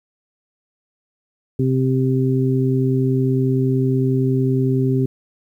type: harmonic tone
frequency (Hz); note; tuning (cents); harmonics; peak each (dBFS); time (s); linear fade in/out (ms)
130.81; C3; 0; 1 / 2 / 3; -17 / -20 / -22; 1.59-5.06; 5
effects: 9-bit